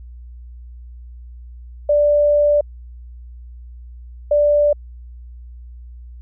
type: tone bursts at uneven times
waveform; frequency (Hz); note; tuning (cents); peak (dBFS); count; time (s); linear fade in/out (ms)
sine; 587.3; D5; 0; -11; 2; 1.89-2.61 / 4.31-4.73; 5
effects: added 60 Hz sine -34 dBFS peak until 6.21 s